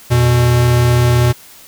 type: tone pair together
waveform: square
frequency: 86.13 / 121.8 Hz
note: F2 / B2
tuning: -23 / -24 cents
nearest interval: tritone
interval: 599 cents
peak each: -19 / -10 dBFS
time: 0.1-1.33 s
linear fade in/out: 20 ms
effects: white hiss -40 dBFS RMS until 1.67 s